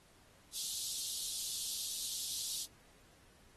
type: high-pass noise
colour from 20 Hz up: pink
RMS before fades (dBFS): -40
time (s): 0.52-2.67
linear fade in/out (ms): 50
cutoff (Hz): 3400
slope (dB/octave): 48
effects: pink hiss -65 dBFS RMS until 3.56 s + AAC 32 kbps